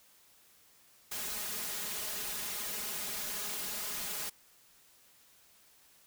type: noise with comb filter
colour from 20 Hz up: white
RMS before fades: -38 dBFS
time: 1.11-4.3 s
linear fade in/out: 10 ms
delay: 4.8 ms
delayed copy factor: +0.95
effects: white hiss -63 dBFS RMS until 6.06 s